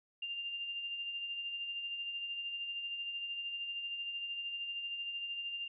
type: tone with tremolo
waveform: sine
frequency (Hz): 2794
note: F7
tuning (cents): 0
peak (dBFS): -36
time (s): 0.22-5.68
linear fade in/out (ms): 5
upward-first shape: sine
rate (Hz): 13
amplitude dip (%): 40
effects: none